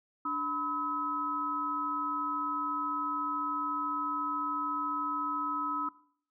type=tone cluster; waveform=sine; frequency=291.9 / 998 / 1284 Hz; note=D4 / B5 / E6; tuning=-10 / +18 / -46 cents; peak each=-38 / -38 / -32 dBFS; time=0.25-5.89 s; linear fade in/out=5 ms; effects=noise-tail reverb RT60 0.6 s tail -19 dB re dry